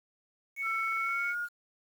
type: tone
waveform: sine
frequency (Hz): 2217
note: C#7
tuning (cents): 0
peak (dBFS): -31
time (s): 0.56-1.35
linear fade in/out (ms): 50
type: tone with pitch glide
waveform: sine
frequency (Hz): 1340 to 1427.9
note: E6 to F6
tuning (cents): +28 to +38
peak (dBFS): -31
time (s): 0.62-1.49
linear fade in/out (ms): 50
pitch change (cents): +110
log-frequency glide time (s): 0.99-1.35
effects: tanh soft clip ceiling -21 dBFS + 9-bit